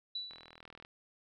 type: tone with exponential decay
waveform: sine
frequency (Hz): 3951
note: B7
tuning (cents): 0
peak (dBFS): -34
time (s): 0.15-0.61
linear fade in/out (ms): 5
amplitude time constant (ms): 100
type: click train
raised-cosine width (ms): 0.3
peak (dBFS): -35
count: 23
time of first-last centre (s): 0.31-0.849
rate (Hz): 40.8
effects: none